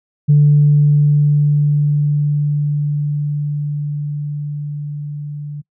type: tone with level ramp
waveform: sine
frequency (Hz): 146.83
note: D3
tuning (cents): 0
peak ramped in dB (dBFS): -5 to -24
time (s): 0.28-5.62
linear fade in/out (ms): 20
effects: noise-tail reverb RT60 0.1 s tail -25 dB re dry + tanh soft clip ceiling -2 dBFS